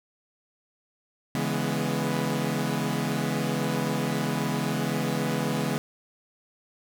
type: chord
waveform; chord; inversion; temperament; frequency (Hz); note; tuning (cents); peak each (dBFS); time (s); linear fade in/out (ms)
sawtooth; C# minor seventh; none; equal with one note detuned; 141.01 / 164.81 / 207.7 / 246.9; C#3 / E3 / G#3 / B3; +30 / 0 / 0 / 0; -27; 1.35-5.78; 0
effects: none